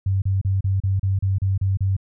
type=tone bursts; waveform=sine; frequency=96.6 Hz; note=G2; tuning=25 cents flat; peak=-17 dBFS; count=10; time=0.06-1.966 s; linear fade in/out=5 ms; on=160 ms; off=34 ms; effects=none